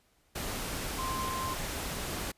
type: tone in noise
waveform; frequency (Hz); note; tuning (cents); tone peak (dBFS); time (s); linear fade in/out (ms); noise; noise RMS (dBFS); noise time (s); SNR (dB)
sine; 1046.5; C6; 0; -34; 0.98-1.54; 10; pink; -36; 0.35-2.32; -1
effects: pink hiss -69 dBFS RMS until 2.37 s + resampled to 32000 Hz